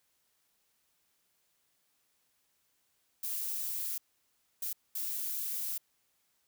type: noise bursts at uneven times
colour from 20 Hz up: violet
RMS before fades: -36 dBFS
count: 3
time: 3.23-3.98 / 4.62-4.73 / 4.95-5.78 s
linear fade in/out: 5 ms
effects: white hiss -75 dBFS RMS until 6.47 s